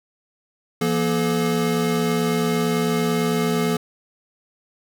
square tone cluster, 169.2 / 238.1 / 429.5 Hz, E3 / A#3 / A4, +45 / +37 / -42 cents, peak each -24 dBFS, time 0.81-3.77 s, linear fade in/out 5 ms, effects none

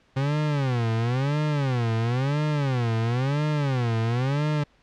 40% pulse tone with vibrato, 130.81 Hz, C3, in tune, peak -21 dBFS, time 0.16-4.64 s, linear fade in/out 10 ms, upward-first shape sine, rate 0.98 Hz, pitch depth 260 cents each way, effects pink hiss -61 dBFS RMS until 4.82 s + low-pass 4000 Hz 12 dB/octave

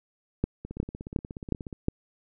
two click trains, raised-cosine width 3 ms, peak -11 / -24 dBFS, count 5 / 19, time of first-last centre 0.44-1.884 / 0.65-1.728 s, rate 2.77 / 16.7 Hz, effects none

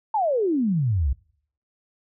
sine exponential sweep, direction down, 912 to 60.3 Hz, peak -19 dBFS, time 0.14-1.13 s, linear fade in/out 5 ms, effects noise-tail reverb RT60 0.6 s tail -24 dB re dry

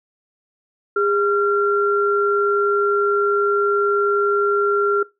sine tone pair together, 406 / 1374.7 Hz, G#4 / F6, -39 / -28 cents, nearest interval octave + major sixth, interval 2111 cents, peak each -18 dBFS, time 0.96-5.03 s, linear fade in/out 5 ms, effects noise-tail reverb RT60 0.2 s tail -19 dB re dry

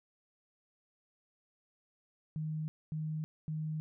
sine tone bursts, 155.56 Hz, D#3, in tune, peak -34 dBFS, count 3, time 2.36-3.8 s, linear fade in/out 0 ms, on 320 ms, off 240 ms, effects none

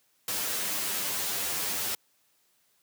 white noise with comb filter, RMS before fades -31 dBFS, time 0.28-1.95 s, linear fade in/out 2 ms, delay 10 ms, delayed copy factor +0.9, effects white hiss -69 dBFS RMS until 2.82 s + high-pass 100 Hz 12 dB/octave

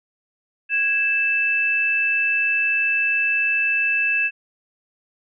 sine tone pair together, 1649.8 / 2637 Hz, G#6 / E7, -12 / 0 cents, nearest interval minor sixth, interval 812 cents, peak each -24 / -18 dBFS, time 0.69-4.31 s, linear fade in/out 50 ms, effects none

